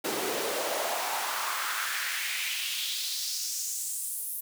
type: noise with high-pass filter sweep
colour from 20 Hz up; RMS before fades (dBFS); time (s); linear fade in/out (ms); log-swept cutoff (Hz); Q
pink; -32; 0.04-4.41; 10; 330 to 12000; 2.5
effects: none